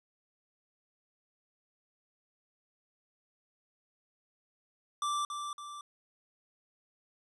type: tone with echo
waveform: square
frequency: 1173 Hz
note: D6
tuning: 2 cents flat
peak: -31 dBFS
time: 5.02-5.25 s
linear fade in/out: 2 ms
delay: 280 ms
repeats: 2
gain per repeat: -6 dB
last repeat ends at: 5.81 s
effects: resampled to 24000 Hz